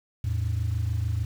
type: tone pair together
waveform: sine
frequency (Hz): 83.16 / 109.8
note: E2 / A2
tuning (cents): +16 / -3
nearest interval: perfect fourth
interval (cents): 481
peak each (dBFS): -26 / -25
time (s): 0.24-1.25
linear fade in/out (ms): 5
effects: tanh soft clip ceiling -20 dBFS + 8-bit